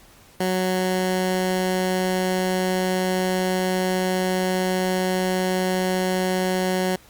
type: tone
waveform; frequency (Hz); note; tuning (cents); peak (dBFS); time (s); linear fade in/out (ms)
15% pulse; 185; F#3; 0; -14; 0.4-6.96; 5
effects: pink hiss -51 dBFS RMS until 7.09 s + Opus 48 kbps